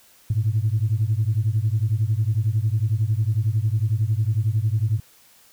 sine beating tone pair, 103.83 / 114.83 Hz, G#2 / A#2, 0 / -26 cents, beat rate 11 Hz, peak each -20 / -21 dBFS, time 0.3-5 s, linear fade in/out 5 ms, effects tanh soft clip ceiling -12 dBFS + white hiss -54 dBFS RMS until 5.52 s

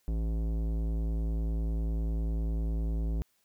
sine tone with tanh clipping, 55 Hz, A1, in tune, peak -30 dBFS, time 0.08-3.22 s, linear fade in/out 0 ms, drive 16 dB, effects white hiss -72 dBFS RMS until 3.44 s

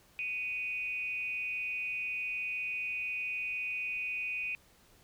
sine tone with frequency modulation, 2489 Hz, D#7, in tune, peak -33 dBFS, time 0.19-4.55 s, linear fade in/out 0 ms, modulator 232 Hz, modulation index 0.51, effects pink hiss -63 dBFS RMS until 5.03 s

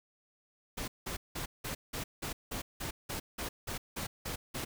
pink noise bursts, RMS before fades -38 dBFS, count 14, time 0.77-4.65 s, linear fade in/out 10 ms, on 110 ms, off 180 ms, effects none

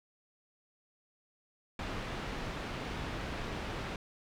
pink low-pass noise, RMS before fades -39 dBFS, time 1.79-3.96 s, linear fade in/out 2 ms, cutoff 3200 Hz, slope 12 dB/octave, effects none

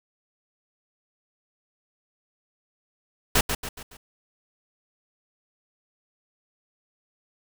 pink noise with echo, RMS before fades -19 dBFS, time 3.35-3.41 s, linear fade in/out 5 ms, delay 140 ms, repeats 4, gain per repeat -7 dB, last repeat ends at 3.97 s, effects none

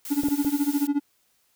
blue noise, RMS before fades -36 dBFS, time 0.05-0.87 s, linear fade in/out 2 ms
triangle tone with tremolo, 286.7 Hz, D4, 42 cents flat, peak -16 dBFS, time 0.1-1 s, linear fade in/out 20 ms, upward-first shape sine, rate 14 Hz, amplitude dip 90%
clicks, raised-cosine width 2 ms, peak -20 dBFS, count 3, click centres 0.235 / 0.285 / 0.448 s
effects white hiss -67 dBFS RMS until 1.55 s

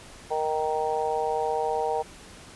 harmonic tone, 155.8 Hz, D#3, 3 cents sharp, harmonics 3 / 4 / 5 / 6, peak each -28 / -32 / -28 / -32 dBFS, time 0.3-2.03 s, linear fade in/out 20 ms, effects pink hiss -47 dBFS RMS until 2.55 s + resampled to 24000 Hz

